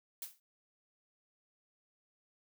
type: noise with exponential decay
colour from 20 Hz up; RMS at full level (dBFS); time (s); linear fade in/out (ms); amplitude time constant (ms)
blue; -39; 0.22-0.4; 2; 39
effects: none